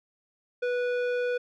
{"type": "tone with low-pass filter", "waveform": "square", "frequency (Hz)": 491, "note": "B4", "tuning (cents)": -10, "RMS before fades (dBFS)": -28, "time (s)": [0.62, 1.38], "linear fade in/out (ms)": 10, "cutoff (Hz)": 2200, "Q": 0.88, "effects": []}